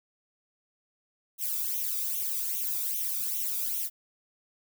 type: noise with flanger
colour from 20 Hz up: violet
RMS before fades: -31 dBFS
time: 1.38-3.9 s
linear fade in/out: 50 ms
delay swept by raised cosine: 0.31 to 0.86 ms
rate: 2.5 Hz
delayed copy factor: +0.8
effects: none